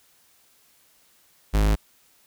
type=tone; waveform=45% pulse; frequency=51.91 Hz; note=G#1; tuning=in tune; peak=-17 dBFS; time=1.53-1.76 s; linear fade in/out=20 ms; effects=white hiss -60 dBFS RMS until 2.26 s